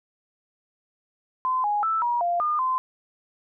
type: tone with pitch steps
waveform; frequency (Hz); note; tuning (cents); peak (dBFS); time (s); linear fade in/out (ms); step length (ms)
sine; 1027 / 829 / 1320 / 957 / 696 / 1214 / 1032; C6 / G#5 / E6 / A#5 / F5 / D#6 / C6; -33 / -3 / +2 / +45 / -6 / -43 / -24; -21; 1.45-2.78; 0; 190
effects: none